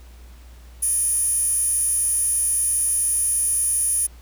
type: tone with high-pass filter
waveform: 15% pulse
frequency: 613 Hz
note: D#5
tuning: 26 cents flat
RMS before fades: -21 dBFS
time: 0.82-4.07 s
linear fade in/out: 10 ms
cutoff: 10000 Hz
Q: 8.6
effects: added 60 Hz sine -41 dBFS peak until 4.21 s + pink hiss -53 dBFS RMS until 4.21 s